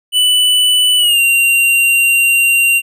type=tone with pitch glide; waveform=square; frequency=2981 to 2765 Hz; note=F#7 to F7; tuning=+12 to -18 cents; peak=-9 dBFS; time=0.12-2.82 s; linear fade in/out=50 ms; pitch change=-130 cents; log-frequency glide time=0.98-1.2 s; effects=none

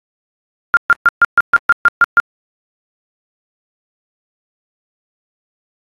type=tone bursts; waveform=sine; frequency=1400 Hz; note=F6; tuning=4 cents sharp; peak=-4 dBFS; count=10; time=0.74-2.2 s; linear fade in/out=0 ms; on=29 ms; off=130 ms; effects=AAC 32 kbps

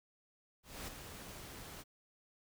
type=noise with ADSR envelope; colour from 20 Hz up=pink; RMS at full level=-43 dBFS; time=0.63-1.84 s; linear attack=250 ms; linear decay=7 ms; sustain=-7 dB; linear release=31 ms; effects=none

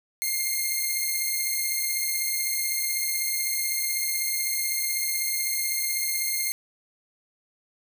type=beating tone pair; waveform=5% pulse; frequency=2117 / 2133 Hz; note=C7 / C7; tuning=+20 / +33 cents; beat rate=16 Hz; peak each=-16 / -20 dBFS; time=0.22-6.52 s; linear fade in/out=0 ms; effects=none

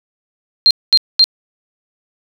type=tone bursts; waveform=sine; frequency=4186 Hz; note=C8; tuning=in tune; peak=-5 dBFS; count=3; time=0.66-1.241 s; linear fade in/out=0 ms; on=47 ms; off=220 ms; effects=none

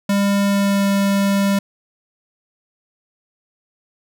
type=tone with pitch glide; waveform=square; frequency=200 to 198.39 Hz; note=G3 to G3; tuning=+35 to +21 cents; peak=-15 dBFS; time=0.09-1.59 s; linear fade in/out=5 ms; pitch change=-14 cents; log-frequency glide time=0.47-0.89 s; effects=none

